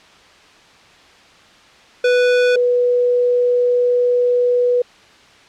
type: tone pair in turn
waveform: square / sine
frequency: 493.9 / 490.2 Hz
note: B4 / B4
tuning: 0 / -13 cents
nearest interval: unison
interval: 13 cents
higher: first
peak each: -12 dBFS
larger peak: neither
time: 2.04-2.56 / 2.56-4.82 s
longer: second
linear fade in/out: 5 ms
effects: white hiss -46 dBFS RMS until 5.48 s + low-pass 4000 Hz 12 dB/octave